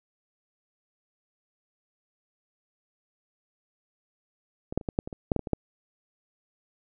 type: clicks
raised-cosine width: 2 ms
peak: -21 / -10 / -28 / -16 / -10 / -22 / -24 / -9 / -10 / -21 / -20 / -10 dBFS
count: 12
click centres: 4.725 / 4.776 / 4.812 / 4.888 / 4.989 / 5.075 / 5.128 / 5.318 / 5.363 / 5.393 / 5.472 / 5.533 s
effects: none